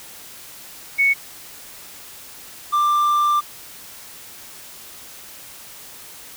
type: tone pair in turn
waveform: sine / triangle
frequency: 2217 / 1185 Hz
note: C#7 / D6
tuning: 0 / +15 cents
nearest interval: major seventh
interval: 1085 cents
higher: first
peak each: -13 dBFS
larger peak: neither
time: 0.98-1.14 / 2.72-3.41 s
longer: second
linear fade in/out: 20 ms
effects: white hiss -40 dBFS RMS until 6.36 s